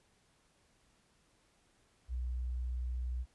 sine tone, 61.74 Hz, B1, in tune, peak -34 dBFS, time 2.08-3.26 s, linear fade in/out 50 ms, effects pink hiss -71 dBFS RMS until 3.34 s + resampled to 24000 Hz

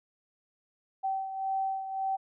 sine beating tone pair, 771 / 772.8 Hz, G5 / G5, -29 / -25 cents, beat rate 1.8 Hz, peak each -30 / -37 dBFS, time 1.03-2.17 s, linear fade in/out 20 ms, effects none

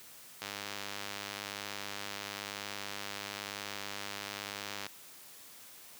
click train, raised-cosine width 0.2 ms, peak -21 dBFS, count 450, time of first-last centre 0.42-4.866 s, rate 101 Hz, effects white hiss -53 dBFS RMS until 5.99 s + high-pass 100 Hz 12 dB/octave

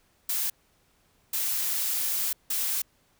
blue noise bursts at uneven times, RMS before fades -28 dBFS, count 3, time 0.29-0.5 / 1.33-2.33 / 2.5-2.82 s, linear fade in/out 5 ms, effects pink hiss -66 dBFS RMS until 3.19 s

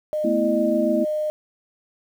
sine tone, 610 Hz, D#5, 34 cents flat, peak -21 dBFS, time 0.13-1.3 s, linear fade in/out 0 ms
sine chord, A suspended second, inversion none, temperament equal, 220 / 246.9 / 329.6 Hz, A3 / B3 / E4, 0 / 0 / 0 cents, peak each -24 / -24 / -23 dBFS, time 0.24-1.05 s, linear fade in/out 10 ms
effects 8-bit

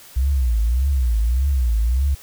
sine tone with vibrato, 61.6 Hz, B1, 4 cents flat, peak -15 dBFS, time 0.16-2.15 s, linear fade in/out 10 ms, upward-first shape triangle, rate 1.7 Hz, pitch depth 260 cents each way, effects white hiss -44 dBFS RMS until 2.22 s

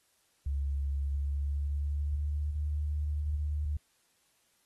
sine tone with pitch glide, 69.8 to 74.38 Hz, C#2 to D2, +13 to +23 cents, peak -29 dBFS, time 0.46-3.77 s, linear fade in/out 5 ms, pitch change +110 cents, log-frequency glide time 0.99-2.6 s, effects white hiss -71 dBFS RMS until 4.65 s + AAC 32 kbps

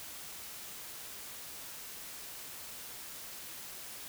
silence, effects white hiss -46 dBFS RMS until 4.08 s

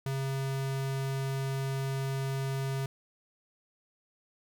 square tone, 135.2 Hz, C#3, 43 cents flat, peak -31 dBFS, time 0.06-2.86 s, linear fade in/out 2 ms, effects 12-bit

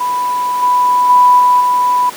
sine tone with level steps, 990 Hz, B5, 4 cents sharp, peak -13 / -8 / -4 / -6 / -9 dBFS, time 0-2.1 s, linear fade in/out 10 ms, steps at 0.62 / 1.09 / 1.39 / 1.6 s, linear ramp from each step 10 ms, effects pink hiss -29 dBFS RMS until 2.16 s + high-pass 300 Hz 12 dB/octave

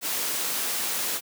white noise, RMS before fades -28 dBFS, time 0.01-1.21 s, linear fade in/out 50 ms, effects high-pass 200 Hz 12 dB/octave

